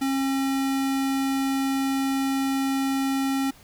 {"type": "tone", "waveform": "square", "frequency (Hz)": 270, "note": "C#4", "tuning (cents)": -45, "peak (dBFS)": -23, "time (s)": [0.01, 3.51], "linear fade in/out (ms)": 10, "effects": ["pink hiss -52 dBFS RMS until 3.63 s"]}